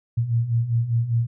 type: beating tone pair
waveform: sine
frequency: 113.6 / 118.6 Hz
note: A#2 / A#2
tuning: -44 / +30 cents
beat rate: 5 Hz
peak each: -25 / -20 dBFS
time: 0.17-1.27 s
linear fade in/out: 10 ms
effects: none